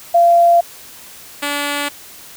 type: tone pair in turn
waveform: sine / 5% pulse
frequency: 687 / 288.1 Hz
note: F5 / D4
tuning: -29 / -33 cents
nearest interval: octave + minor third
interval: 1504 cents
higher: first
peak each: -7 dBFS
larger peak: neither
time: 0.14-0.61 / 1.42-1.89 s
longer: neither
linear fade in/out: 10 ms
effects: white hiss -38 dBFS RMS until 2.36 s